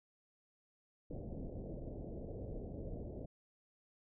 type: low-pass noise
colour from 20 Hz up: pink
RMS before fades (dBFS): -45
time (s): 1.1-3.26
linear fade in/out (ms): 10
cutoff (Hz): 630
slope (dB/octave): 48
effects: none